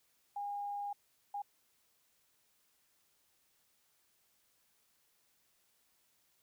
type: tone bursts at uneven times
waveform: sine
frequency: 813 Hz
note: G#5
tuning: 37 cents flat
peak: -37 dBFS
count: 2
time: 0.36-0.93 / 1.34-1.42 s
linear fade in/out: 5 ms
effects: white hiss -74 dBFS RMS until 6.42 s